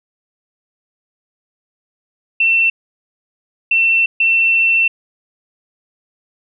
sine tone bursts at uneven times, 2693 Hz, E7, 36 cents sharp, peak -10 dBFS, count 3, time 2.4-2.7 / 3.71-4.06 / 4.2-4.88 s, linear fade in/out 5 ms, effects none

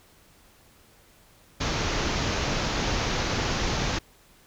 pink low-pass noise, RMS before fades -27 dBFS, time 1.6-3.99 s, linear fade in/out 10 ms, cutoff 6700 Hz, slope 96 dB/octave, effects pink hiss -57 dBFS RMS until 4.46 s

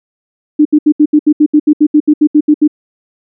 sine tone bursts, 300.3 Hz, D4, 39 cents sharp, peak -3 dBFS, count 16, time 0.59-2.678 s, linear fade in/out 10 ms, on 63 ms, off 72 ms, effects none

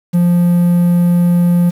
triangle tone with quantisation, 174.61 Hz, F3, in tune, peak -6 dBFS, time 0.13-1.71 s, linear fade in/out 20 ms, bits 6, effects none

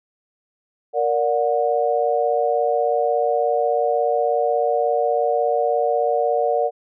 sine chord, Bb augmented, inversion none, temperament just, 466.2 / 582.7 / 728.4 Hz, Bb4 / D5 / F#5, 0 / -14 / -27 cents, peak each -21 dBFS, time 0.93-6.71 s, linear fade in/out 50 ms, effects none

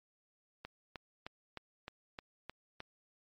click train, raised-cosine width 0.3 ms, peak -27 dBFS, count 8, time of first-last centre 0.65-2.804 s, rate 3.25 Hz, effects MP3 48 kbps

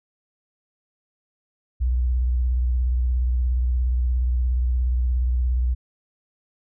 sine tone with vibrato, 61.74 Hz, B1, in tune, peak -18 dBFS, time 1.8-5.75 s, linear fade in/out 20 ms, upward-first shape sine, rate 17 Hz, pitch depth 80 cents each way, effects none

